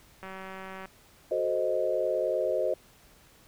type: click train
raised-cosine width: 0.5 ms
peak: -27 dBFS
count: 120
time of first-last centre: 0.23-0.856 s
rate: 190 Hz
type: chord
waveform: sine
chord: F# diminished seventh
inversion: none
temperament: equal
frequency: 370 / 440 / 523.3 / 622.3 Hz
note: F#4 / A4 / C5 / Eb5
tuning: 0 / 0 / 0 / 0 cents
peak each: -33 / -34 / -29 / -29 dBFS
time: 1.31-2.74 s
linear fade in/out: 5 ms
effects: pink hiss -58 dBFS RMS until 3.47 s